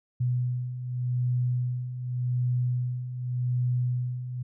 sine beating tone pair, 123.47 / 124.33 Hz, B2 / B2, 0 / +12 cents, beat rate 0.86 Hz, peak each -32 / -26 dBFS, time 0.2-4.43 s, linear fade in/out 10 ms, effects none

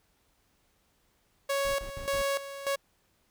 sawtooth tone with tremolo, 555 Hz, C#5, 2 cents sharp, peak -23 dBFS, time 1.49-2.76 s, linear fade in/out 10 ms, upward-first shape square, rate 1.7 Hz, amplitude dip 75%
brown noise bursts, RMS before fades -41 dBFS, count 4, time 1.65-2.219 s, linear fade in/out 0 ms, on 92 ms, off 67 ms
effects pink hiss -70 dBFS RMS until 3.3 s

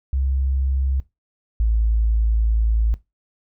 sine tone pair in turn, 66.7 / 55.19 Hz, C2 / A1, +34 / +6 cents, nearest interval minor third, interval 328 cents, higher first, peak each -18 / -15 dBFS, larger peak second, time 0.13-1 / 1.6-2.94 s, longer second, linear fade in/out 0 ms, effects noise-tail reverb RT60 0.2 s tail -18 dB re dry

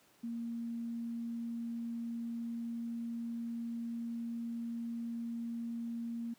sine tone, 232.8 Hz, A#3, 2 cents flat, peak -36 dBFS, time 0.23-6.34 s, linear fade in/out 10 ms, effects pink hiss -66 dBFS RMS until 6.38 s + high-pass 150 Hz 12 dB/octave

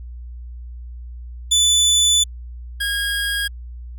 25% pulse tone pair in turn, 3489 / 1635.2 Hz, A7 / G#6, -15 / -27 cents, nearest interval octave + minor second, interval 1312 cents, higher first, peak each -9 / -16 dBFS, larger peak first, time 1.51-2.24 / 2.8-3.48 s, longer first, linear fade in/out 10 ms, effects added 60 Hz sine -31 dBFS peak until 3.98 s

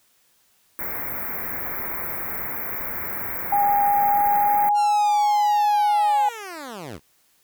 white band-stop noise, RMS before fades -29 dBFS, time 0.79-4.69 s, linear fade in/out 0 ms, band 2300 to 13000 Hz, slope 96 dB/octave
sine tone with pitch glide, 814 to 832.5 Hz, G#5 to G#5, -35 to +4 cents, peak -16 dBFS, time 3.52-6.29 s, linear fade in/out 5 ms, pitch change +39 cents, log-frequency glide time 4-4.95 s
10% pulse linear sweep, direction down, 1415 to 60.6 Hz, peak -25 dBFS, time 4.74-7 s, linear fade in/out 50 ms
effects white hiss -62 dBFS RMS until 7.43 s

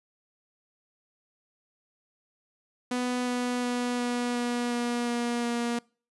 sawtooth tone with pitch steps, 247.9 / 246.3 / 244.8 / 243.2 / 241.7 / 240.1 / 238.6 / 237.1 Hz, B3 / B3 / B3 / B3 / B3 / B3 / A#3 / A#3, +7 / -5 / -15 / -26 / -37 / -49 / +41 / +30 cents, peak -23 dBFS, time 2.91-5.79 s, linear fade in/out 5 ms, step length 360 ms, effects noise-tail reverb RT60 0.4 s tail -26 dB re dry + resampled to 24000 Hz

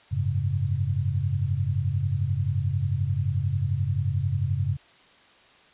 sine chord, F# suspended second, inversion none, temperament equal with one note detuned, 92.5 / 103.83 / 136.53 Hz, F#2 / G#2 / C#3, 0 / 0 / -26 cents, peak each -27 dBFS, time 0.11-4.77 s, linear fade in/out 20 ms, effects white hiss -55 dBFS RMS until 5.73 s + resampled to 8000 Hz

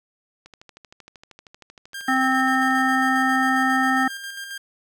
click train, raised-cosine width 0.2 ms, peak -27 dBFS, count 31, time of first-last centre 0.46-2.786 s, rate 12.9 Hz
sawtooth tone with tremolo, 1600 Hz, G6, 35 cents sharp, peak -27 dBFS, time 1.94-4.58 s, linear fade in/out 5 ms, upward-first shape square, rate 7.4 Hz, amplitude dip 40%
harmonic tone, 261.6 Hz, C4, in tune, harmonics 1 / 3 / 5 / 7, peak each -22 / -23 / -24 / -22 dBFS, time 2.08-4.08 s, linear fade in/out 5 ms
effects none

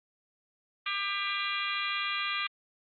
harmonic tone with a mistuned harmonic, 398.5 Hz, G4, 28 cents sharp, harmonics 3 / 4 / 5 / 6 / 7 / 8 / 9 / 10, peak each -35 / -40 / -38 / -35 / -39 / -38 / -47 / -41 dBFS, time 0.86-2.47 s, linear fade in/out 5 ms, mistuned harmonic 8, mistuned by +57 cents, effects Opus 24 kbps

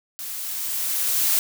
blue noise with level ramp, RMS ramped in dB -33 to -19 dBFS, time 0.19-1.39 s, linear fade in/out 0 ms, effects none

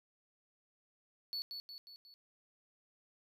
triangle tone with echo, 4435 Hz, C#8, in tune, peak -36 dBFS, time 1.33-1.42 s, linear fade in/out 0 ms, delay 180 ms, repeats 4, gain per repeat -5 dB, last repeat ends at 2.14 s, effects none

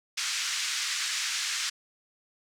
white band-pass noise, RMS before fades -31 dBFS, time 0.17-1.7 s, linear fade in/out 10 ms, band 1400 to 6900 Hz, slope 24 dB/octave, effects none

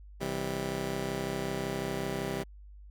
15% pulse chord, C major, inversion none, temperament just, 130.81 / 163.52 / 196.22 Hz, C3 / E3 / G3, 0 / -14 / +2 cents, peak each -31 / -32 / -30 dBFS, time 0.2-2.44 s, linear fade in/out 20 ms, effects added 50 Hz sine -47 dBFS peak until 2.9 s

